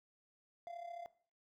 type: tone with amplitude modulation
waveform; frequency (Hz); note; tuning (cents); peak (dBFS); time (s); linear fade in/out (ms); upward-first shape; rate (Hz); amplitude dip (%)
triangle; 690; F5; -21; -40; 0.67-1.06; 0; sine; 34.1; 75
effects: noise-tail reverb RT60 0.5 s tail -18 dB re dry